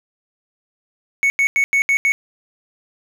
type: tone bursts at uneven times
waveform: triangle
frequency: 2217 Hz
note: C#7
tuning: in tune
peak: -11 dBFS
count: 6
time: 1.23-1.3 / 1.39-1.47 / 1.56-1.64 / 1.73-1.82 / 1.89-1.97 / 2.05-2.12 s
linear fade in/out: 0 ms
effects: none